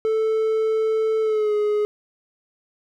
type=tone with pitch glide; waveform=triangle; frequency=440 to 419.2 Hz; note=A4 to G#4; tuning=0 to +16 cents; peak=-16 dBFS; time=0.05-1.85 s; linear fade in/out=0 ms; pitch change=-84 cents; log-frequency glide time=1.21-1.54 s; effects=none